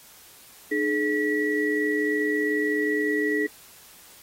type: tone cluster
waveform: sine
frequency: 301.3 / 423.9 / 1936 Hz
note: D4 / G#4 / B6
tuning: +44 / +35 / -35 cents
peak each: -26 dBFS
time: 0.71-3.47 s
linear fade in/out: 10 ms
effects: white hiss -50 dBFS RMS until 4.22 s + AAC 48 kbps

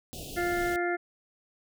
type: band-stop noise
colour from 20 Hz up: pink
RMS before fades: -40 dBFS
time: 0.13-0.76 s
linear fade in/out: 0 ms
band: 760 to 2600 Hz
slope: 96 dB/octave
type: harmonic tone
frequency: 350 Hz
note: F4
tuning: 4 cents sharp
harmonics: 1 / 2 / 4 / 5 / 6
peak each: -29 / -32 / -35 / -36 / -37 dBFS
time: 0.36-0.97 s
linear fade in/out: 20 ms
effects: none

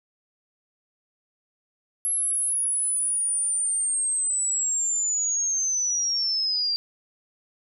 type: linear sweep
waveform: sine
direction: down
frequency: 11175 to 4699 Hz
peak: -22 dBFS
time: 2.05-6.76 s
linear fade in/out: 0 ms
effects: none

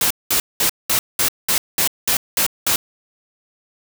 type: noise bursts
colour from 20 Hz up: white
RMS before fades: -17 dBFS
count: 10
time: 0.01-2.76 s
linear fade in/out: 2 ms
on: 95 ms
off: 200 ms
effects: none

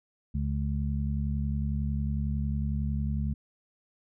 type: harmonic tone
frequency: 71 Hz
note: C#2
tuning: 42 cents sharp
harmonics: 1 / 2 / 3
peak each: -29 / -32 / -34 dBFS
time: 0.34-3.34 s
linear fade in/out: 10 ms
effects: none

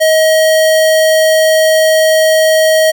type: tone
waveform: square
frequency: 633 Hz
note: D#5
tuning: 30 cents sharp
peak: -7 dBFS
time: 0-2.92 s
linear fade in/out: 20 ms
effects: none

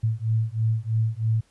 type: beating tone pair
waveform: sine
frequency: 110 / 113.1 Hz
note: A2 / A2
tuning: 0 / +48 cents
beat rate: 3.1 Hz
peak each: -24 dBFS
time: 0.03-1.41 s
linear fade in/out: 10 ms
effects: pink hiss -63 dBFS RMS until 1.5 s + resampled to 24000 Hz

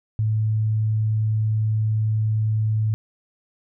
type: tone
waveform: sine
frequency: 108.8 Hz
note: A2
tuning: 19 cents flat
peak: -18 dBFS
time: 0.19-2.94 s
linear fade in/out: 0 ms
effects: none

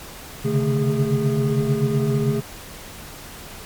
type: tone cluster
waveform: triangle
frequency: 132.5 / 139.6 / 148.2 / 219.9 / 409.1 Hz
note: C3 / C#3 / D3 / A3 / G#4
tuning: +22 / +13 / +16 / -1 / -26 cents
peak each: -22 dBFS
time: 0.44-2.41 s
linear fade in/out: 20 ms
effects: pink hiss -38 dBFS RMS until 3.65 s + MP3 96 kbps

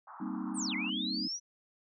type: band-pass noise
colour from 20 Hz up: pink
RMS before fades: -49 dBFS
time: 0.07-0.9 s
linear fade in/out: 5 ms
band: 830 to 1300 Hz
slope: 48 dB/octave
type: chord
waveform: sine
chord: C minor seventh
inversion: second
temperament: equal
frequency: 196 / 233.1 / 261.6 / 311.1 Hz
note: G3 / Bb3 / C4 / Eb4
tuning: 0 / 0 / 0 / 0 cents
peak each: -40 dBFS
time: 0.2-1.28 s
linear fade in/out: 10 ms
type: linear two-way sweep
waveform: sine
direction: down then up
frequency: 9397 to 1997 to 5940 Hz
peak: -34 dBFS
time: 0.54-1.4 s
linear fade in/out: 50 ms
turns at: 0.75 s
effects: none

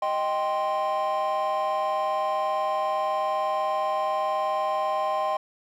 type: chord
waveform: triangle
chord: C minor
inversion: first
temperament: equal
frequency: 622.3 / 784 / 1046.5 Hz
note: Eb5 / G5 / C6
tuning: 0 / 0 / 0 cents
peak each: -25 dBFS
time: 0.02-5.37 s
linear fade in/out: 5 ms
effects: tanh soft clip ceiling -17 dBFS

